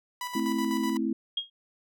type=tone with tremolo; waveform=sawtooth; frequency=987.8 Hz; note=B5; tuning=in tune; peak=-28 dBFS; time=0.21-0.97 s; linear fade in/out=2 ms; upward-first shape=square; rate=8 Hz; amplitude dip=50%
type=chord; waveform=sine; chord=A minor; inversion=none; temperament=equal with one note detuned; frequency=220 / 261.6 / 328.5 Hz; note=A3 / C4 / E4; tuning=0 / 0 / -6 cents; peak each=-30 dBFS; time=0.35-1.13 s; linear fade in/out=5 ms
type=tone with exponential decay; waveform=sine; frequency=3260 Hz; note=G#7; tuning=33 cents flat; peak=-23 dBFS; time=1.37-1.5 s; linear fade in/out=5 ms; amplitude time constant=28 ms
effects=none